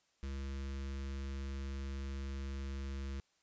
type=tone with notch filter; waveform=square; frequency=68.1 Hz; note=C#2; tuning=30 cents flat; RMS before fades=-41 dBFS; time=0.23-3.2 s; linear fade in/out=0 ms; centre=730 Hz; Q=1.1; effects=white hiss -75 dBFS RMS until 3.42 s + resampled to 16000 Hz